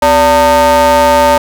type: ring-modulated tone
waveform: square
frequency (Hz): 162.1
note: E3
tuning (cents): -29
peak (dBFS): -3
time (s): 0.02-1.38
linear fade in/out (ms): 5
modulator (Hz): 741
effects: none